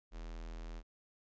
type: tone with notch filter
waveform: square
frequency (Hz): 41.11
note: E1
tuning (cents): -4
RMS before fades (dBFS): -45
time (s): 0.11-0.83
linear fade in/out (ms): 50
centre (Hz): 120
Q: 1.2
effects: resampled to 16000 Hz